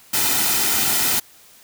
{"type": "noise with comb filter", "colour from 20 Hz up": "white", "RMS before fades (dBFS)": -19, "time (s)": [0.13, 1.2], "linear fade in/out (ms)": 10, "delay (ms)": 1.8, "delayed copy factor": -0.55, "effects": ["white hiss -49 dBFS RMS until 1.63 s"]}